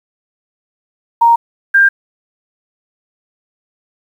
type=tone pair in turn; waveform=sine; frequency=932.3 / 1594.4 Hz; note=A#5 / G6; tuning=0 / +29 cents; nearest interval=major sixth; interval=929 cents; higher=second; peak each=-5 dBFS; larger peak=neither; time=1.21-1.36 / 1.74-1.89 s; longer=neither; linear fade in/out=10 ms; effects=7-bit